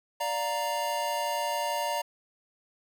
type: chord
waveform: square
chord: Bb major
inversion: first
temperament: equal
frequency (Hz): 587.3 / 698.5 / 932.3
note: D5 / F5 / Bb5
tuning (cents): 0 / 0 / 0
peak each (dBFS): -34 / -36 / -31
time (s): 0.2-2.02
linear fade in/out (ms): 10
effects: none